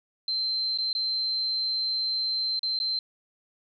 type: tone with dropouts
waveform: sine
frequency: 4112 Hz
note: C8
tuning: 31 cents flat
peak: -25 dBFS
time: 0.28-2.99 s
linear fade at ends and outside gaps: 2 ms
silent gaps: 0.776-0.785 / 0.93-0.95 / 2.593-2.631 / 2.79-2.8 s
effects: none